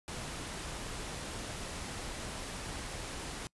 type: noise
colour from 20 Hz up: pink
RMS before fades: -41 dBFS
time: 0.08-3.47 s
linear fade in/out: 0 ms
effects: noise-tail reverb RT60 0.1 s tail -25 dB re dry + resampled to 24000 Hz